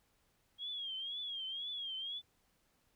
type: tone with vibrato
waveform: sine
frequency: 3269 Hz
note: G#7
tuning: 28 cents flat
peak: -39 dBFS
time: 0.58-2.22 s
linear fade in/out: 50 ms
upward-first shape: triangle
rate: 2 Hz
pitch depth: 120 cents each way
effects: pink hiss -75 dBFS RMS until 2.95 s